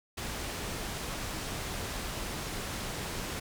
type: low-pass noise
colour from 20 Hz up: pink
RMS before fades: -37 dBFS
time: 0.17-3.4 s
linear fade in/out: 10 ms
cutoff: 11000 Hz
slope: 12 dB/octave
effects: none

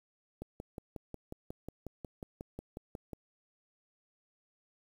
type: click train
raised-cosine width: 2 ms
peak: -28 dBFS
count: 16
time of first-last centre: 0.42-3.132 s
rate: 5.53 Hz
effects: 9-bit

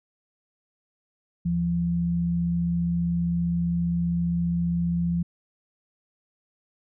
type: tone pair together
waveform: sine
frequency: 76.39 / 171.5 Hz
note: D#2 / F3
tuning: -31 / -31 cents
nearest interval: octave + major second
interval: 1400 cents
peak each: -33 / -22 dBFS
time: 1.45-5.23 s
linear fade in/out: 10 ms
effects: none

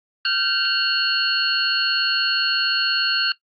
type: tone cluster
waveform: sine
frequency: 1390 / 1547 / 2784 / 3008 / 4341 Hz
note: F6 / G6 / F7 / F#7 / C#8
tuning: -9 / -23 / -6 / +28 / -37 cents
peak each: -27 / -24 / -23 / -30 / -21 dBFS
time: 0.25-3.32 s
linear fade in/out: 2 ms
effects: noise-tail reverb RT60 0.1 s tail -18 dB re dry + Opus 32 kbps

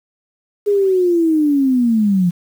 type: linear sweep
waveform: sine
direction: down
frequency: 415.3 to 170.2 Hz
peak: -11 dBFS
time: 0.66-2.31 s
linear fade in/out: 20 ms
effects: 7-bit

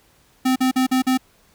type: tone bursts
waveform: square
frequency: 258.4 Hz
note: C4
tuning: 21 cents flat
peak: -16 dBFS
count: 5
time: 0.45-1.176 s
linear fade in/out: 10 ms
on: 110 ms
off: 44 ms
effects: pink hiss -57 dBFS RMS until 1.54 s

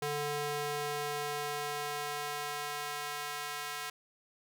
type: tone with high-pass filter sweep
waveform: square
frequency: 146.83 Hz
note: D3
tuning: in tune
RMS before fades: -37 dBFS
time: 0.02-3.9 s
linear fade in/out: 5 ms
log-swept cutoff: 360 to 1200 Hz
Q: 0.85
effects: none

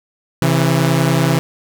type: tone pair together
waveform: sawtooth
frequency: 134.41 / 164.81 Hz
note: C3 / E3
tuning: +47 / 0 cents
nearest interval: major third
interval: 353 cents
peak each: -11 dBFS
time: 0.42-1.39 s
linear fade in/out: 0 ms
effects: none

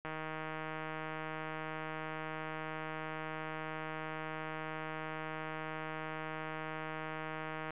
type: click train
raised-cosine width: 0.5 ms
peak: -26 dBFS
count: 1203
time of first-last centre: 0.05-7.706 s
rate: 157 Hz
effects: resampled to 8000 Hz

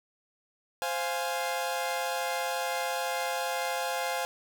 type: chord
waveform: sawtooth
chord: F minor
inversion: second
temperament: equal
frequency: 523.3 / 698.5 / 830.6 Hz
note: C5 / F5 / Ab5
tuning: 0 / 0 / 0 cents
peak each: -30 dBFS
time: 0.82-4.25 s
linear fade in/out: 0 ms
effects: none

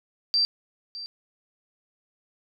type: tone with echo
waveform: sine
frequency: 4692 Hz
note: D8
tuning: 2 cents flat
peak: -19 dBFS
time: 0.34-0.45 s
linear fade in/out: 0 ms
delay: 610 ms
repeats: 1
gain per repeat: -15 dB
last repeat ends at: 1.06 s
effects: none

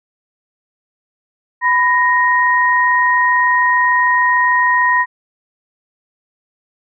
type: tone pair together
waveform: sine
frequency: 995.8 / 1869 Hz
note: B5 / A#6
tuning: +14 / +4 cents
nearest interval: major seventh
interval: 1090 cents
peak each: -13 dBFS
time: 1.61-5.06 s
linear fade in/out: 50 ms
effects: none

